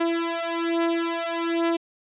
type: beating tone pair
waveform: sawtooth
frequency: 334.3 / 335.5 Hz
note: E4 / E4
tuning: +24 / +31 cents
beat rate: 1.2 Hz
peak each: -22 dBFS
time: 0-1.77 s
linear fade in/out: 10 ms
effects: resampled to 8000 Hz